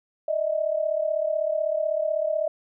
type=tone pair together; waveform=sine; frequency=606 / 642 Hz; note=D#5 / E5; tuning=-46 / -46 cents; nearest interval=minor second; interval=100 cents; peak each=-25 dBFS; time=0.28-2.48 s; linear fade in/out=5 ms; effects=none